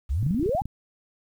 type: exponential sweep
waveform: sine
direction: up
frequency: 57.4 to 888 Hz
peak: -22 dBFS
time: 0.09-0.62 s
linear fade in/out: 20 ms
type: clicks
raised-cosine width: 5 ms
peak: -20 dBFS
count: 11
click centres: 0.228 / 0.265 / 0.309 / 0.346 / 0.396 / 0.429 / 0.461 / 0.493 / 0.55 / 0.618 / 0.656 s
effects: 9-bit